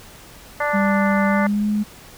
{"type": "harmonic tone", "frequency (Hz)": 293.7, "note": "D4", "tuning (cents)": 0, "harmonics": [2, 3, 4, 5, 6, 7], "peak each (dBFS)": [-23, -25, -26, -27, -28, -28], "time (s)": [0.6, 1.47], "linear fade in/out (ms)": 5}
{"type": "tone with pitch glide", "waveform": "sine", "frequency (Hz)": [198.8, 209.7], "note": ["G3", "G#3"], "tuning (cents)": [25, 17], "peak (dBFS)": -17, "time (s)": [0.73, 1.84], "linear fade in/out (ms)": 20, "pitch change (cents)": 92, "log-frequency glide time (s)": [1.27, 1.67]}
{"effects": ["pink hiss -43 dBFS RMS until 2.17 s"]}